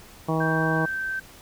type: harmonic tone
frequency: 160 Hz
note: D#3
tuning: 49 cents sharp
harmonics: 1 / 2 / 3 / 4 / 5 / 6 / 7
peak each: -25 / -28 / -30 / -31 / -32 / -33 / -33 dBFS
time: 0.28-0.86 s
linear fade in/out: 10 ms
type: tone with pitch glide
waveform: sine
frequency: 1568 to 1552.7 Hz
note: G6 to G6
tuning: 0 to -17 cents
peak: -26 dBFS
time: 0.4-1.2 s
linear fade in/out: 10 ms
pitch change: -17 cents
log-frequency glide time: 0.54-1.04 s
effects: pink hiss -48 dBFS RMS until 1.41 s